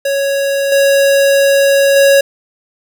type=tone with level steps; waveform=square; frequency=554.4 Hz; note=C#5; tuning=in tune; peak=-13 / -8 / -6 dBFS; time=0.05-2.21 s; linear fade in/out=5 ms; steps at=0.72 / 1.96 s; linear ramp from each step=2 ms; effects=none